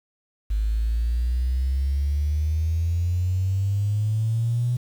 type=exponential sweep; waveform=triangle; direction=up; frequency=51.6 to 123.47 Hz; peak=-16 dBFS; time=0.5-4.77 s; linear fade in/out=10 ms; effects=tanh soft clip ceiling -18 dBFS + 8-bit